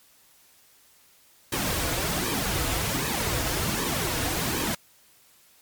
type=noise with flanger; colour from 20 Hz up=pink; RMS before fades=-27 dBFS; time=1.52-4.75 s; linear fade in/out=5 ms; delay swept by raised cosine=1.4 to 5.2 ms; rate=1.3 Hz; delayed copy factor=-0.7; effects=white hiss -58 dBFS RMS until 5.61 s + MP3 96 kbps